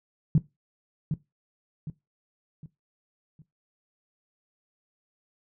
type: tone with echo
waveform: sine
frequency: 152.2 Hz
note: D#3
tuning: 38 cents flat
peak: -15 dBFS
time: 0.35-0.38 s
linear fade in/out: 2 ms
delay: 760 ms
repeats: 4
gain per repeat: -8 dB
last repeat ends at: 3.42 s
effects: noise-tail reverb RT60 0.2 s tail -17 dB re dry